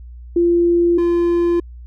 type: tone pair in turn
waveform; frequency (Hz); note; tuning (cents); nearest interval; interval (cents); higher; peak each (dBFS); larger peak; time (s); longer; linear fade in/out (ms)
sine / triangle; 344.5 / 344.5; F4 / F4; -24 / -24; unison; 0; neither; -11; neither; 0.36-0.98 / 0.98-1.6; neither; 5
effects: added 60 Hz sine -33 dBFS peak until 1.86 s